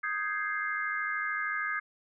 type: chord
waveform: sine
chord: Ab major seventh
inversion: second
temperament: equal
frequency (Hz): 1244.5 / 1568 / 1661.2 / 2093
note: Eb6 / G6 / Ab6 / C7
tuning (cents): 0 / 0 / 0 / 0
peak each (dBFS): -35 / -37 / -34 / -36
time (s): 0.03-1.8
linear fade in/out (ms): 10
effects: none